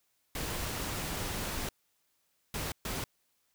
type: noise bursts at uneven times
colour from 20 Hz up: pink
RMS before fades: -36 dBFS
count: 3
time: 0.35-1.69 / 2.54-2.72 / 2.85-3.04 s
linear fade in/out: 2 ms
effects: white hiss -75 dBFS RMS until 3.54 s